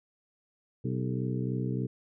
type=harmonic tone with a mistuned harmonic; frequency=63.3 Hz; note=B1; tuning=43 cents sharp; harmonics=2 / 3 / 4 / 5 / 6 / 7; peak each=-31 / -35 / -37 / -39 / -41 / -42 dBFS; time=0.84-1.87 s; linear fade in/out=10 ms; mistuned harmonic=6; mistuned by=+72 cents; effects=none